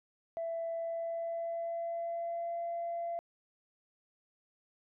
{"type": "tone with pitch glide", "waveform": "sine", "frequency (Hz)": [665, 682.1], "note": ["E5", "F5"], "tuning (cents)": [15, -41], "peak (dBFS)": -33, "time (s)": [0.37, 3.19], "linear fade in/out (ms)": 0, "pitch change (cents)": 44, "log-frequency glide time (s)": [0.73, 2.58], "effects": ["tanh soft clip ceiling -30 dBFS"]}